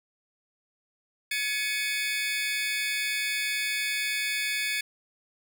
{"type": "tone cluster", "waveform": "35% pulse", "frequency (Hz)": [1699, 2224, 2513, 3536], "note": ["G#6", "C#7", "D#7", "A7"], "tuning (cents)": [39, 5, 17, 8], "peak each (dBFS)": [-32, -28, -32, -34], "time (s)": [1.31, 4.81], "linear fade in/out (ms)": 5, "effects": []}